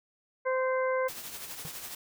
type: harmonic tone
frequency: 518 Hz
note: C5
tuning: 17 cents flat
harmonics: 1 / 2 / 3 / 4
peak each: -27 / -33 / -37 / -39 dBFS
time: 0.45-1.09 s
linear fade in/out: 20 ms
type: noise with tremolo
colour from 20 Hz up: white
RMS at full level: -39 dBFS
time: 1.08-1.95 s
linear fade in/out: 5 ms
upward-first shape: triangle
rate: 12 Hz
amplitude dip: 55%
type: tone with exponential decay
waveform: square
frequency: 158.3 Hz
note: D#3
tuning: 30 cents sharp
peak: -35 dBFS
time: 1.65-1.72 s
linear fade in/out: 0 ms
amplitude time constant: 15 ms
effects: none